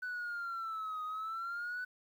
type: exponential two-way sweep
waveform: sine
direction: down then up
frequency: 1500 to 1244.5 to 1500 Hz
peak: -35 dBFS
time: 0.02-1.85 s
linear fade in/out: 10 ms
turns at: 1.04 s
effects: tanh soft clip ceiling -35 dBFS + 11-bit